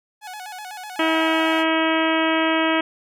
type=tone with vibrato; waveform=sawtooth; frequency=791 Hz; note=G5; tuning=15 cents sharp; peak=-29 dBFS; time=0.21-1.65 s; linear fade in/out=50 ms; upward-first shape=square; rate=8 Hz; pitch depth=120 cents each way
type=harmonic tone; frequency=321.6 Hz; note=E4; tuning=43 cents flat; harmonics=1 / 2 / 3 / 4 / 5 / 6 / 7 / 8 / 9 / 10; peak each=-21 / -24 / -26 / -27 / -28 / -29 / -29 / -30 / -31 / -31 dBFS; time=0.99-2.81 s; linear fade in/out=5 ms
effects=none